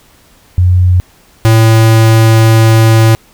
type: tone pair in turn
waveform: sine / square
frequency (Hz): 90.3 / 112.1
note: F#2 / A2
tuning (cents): -42 / +33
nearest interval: major third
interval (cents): 375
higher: second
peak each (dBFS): -4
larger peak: neither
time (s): 0.58-1 / 1.45-3.15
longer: second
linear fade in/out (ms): 0
effects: pink hiss -45 dBFS RMS until 3.33 s